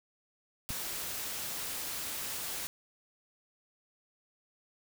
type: noise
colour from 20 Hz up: white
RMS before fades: -38 dBFS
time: 0.69-2.67 s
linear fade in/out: 0 ms
type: click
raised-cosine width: 5 ms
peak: -28 dBFS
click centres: 0.705 s
effects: none